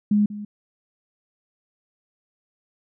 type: tone with echo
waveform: sine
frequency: 207.7 Hz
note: G#3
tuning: in tune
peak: -15 dBFS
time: 0.11-0.26 s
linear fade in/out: 5 ms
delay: 190 ms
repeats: 1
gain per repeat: -15 dB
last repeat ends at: 0.45 s
effects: none